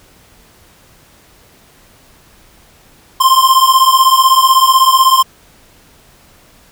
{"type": "beating tone pair", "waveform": "square", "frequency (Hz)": [1043, 1059], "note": ["C6", "C6"], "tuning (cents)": [-6, 21], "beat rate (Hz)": 16, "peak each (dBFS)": -10, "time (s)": [3.2, 5.23], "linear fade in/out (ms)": 10, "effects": ["pink hiss -46 dBFS RMS until 6.71 s"]}